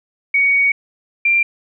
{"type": "tone pair in turn", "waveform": "sine", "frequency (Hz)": [2241, 2374], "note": ["C#7", "D7"], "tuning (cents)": [18, 18], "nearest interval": "minor second", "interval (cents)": 100, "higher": "second", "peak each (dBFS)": -11, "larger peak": "neither", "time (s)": [[0.34, 0.72], [1.25, 1.43]], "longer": "first", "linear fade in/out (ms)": 5, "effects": []}